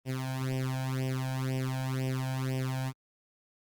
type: tone with flanger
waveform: sawtooth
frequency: 130.81 Hz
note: C3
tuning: in tune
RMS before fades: -32 dBFS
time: 0.05-2.93 s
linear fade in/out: 50 ms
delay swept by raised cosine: 0.36 to 1.28 ms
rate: 2 Hz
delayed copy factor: +0.95
effects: Opus 32 kbps